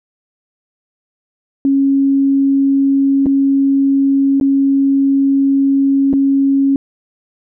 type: tone with dropouts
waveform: sine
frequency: 274.5 Hz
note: C#4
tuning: 17 cents flat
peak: -9 dBFS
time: 1.65-6.76 s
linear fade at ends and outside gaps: 1 ms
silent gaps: 3.259-3.265 / 4.4-4.411 / 6.13-6.136 s
effects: none